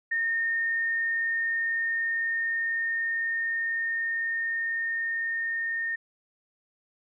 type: tone with level ramp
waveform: sine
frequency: 1831 Hz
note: A#6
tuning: 32 cents flat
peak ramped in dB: -24 to -27 dBFS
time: 0.11-5.96 s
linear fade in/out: 10 ms
effects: none